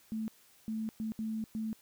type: tone bursts at uneven times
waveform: sine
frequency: 220 Hz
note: A3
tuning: in tune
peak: -33 dBFS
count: 5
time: 0.12-0.28 / 0.68-0.89 / 1-1.12 / 1.19-1.44 / 1.55-1.73 s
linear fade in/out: 0 ms
effects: white hiss -63 dBFS RMS until 1.81 s